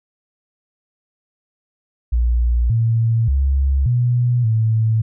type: tone with pitch steps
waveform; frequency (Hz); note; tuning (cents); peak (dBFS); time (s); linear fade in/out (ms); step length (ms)
sine; 59.3 / 114.2 / 68.1 / 122 / 111.3; A#1 / A#2 / C#2 / B2 / A2; +30 / -35 / -30 / -21 / +20; -13; 2.12-5.02; 10; 580
effects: none